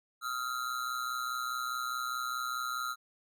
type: ring-modulated tone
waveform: square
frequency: 1325 Hz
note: E6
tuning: 9 cents sharp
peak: -31 dBFS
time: 0.21-2.96 s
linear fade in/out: 50 ms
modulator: 62.4 Hz
effects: none